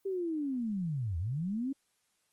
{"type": "linear two-way sweep", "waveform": "sine", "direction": "down then up", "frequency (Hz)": [397, 78.1, 281.2], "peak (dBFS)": -31, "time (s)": [0.05, 1.73], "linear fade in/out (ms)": 10, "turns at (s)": 1.18, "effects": ["white hiss -75 dBFS RMS until 2.32 s", "Opus 24 kbps"]}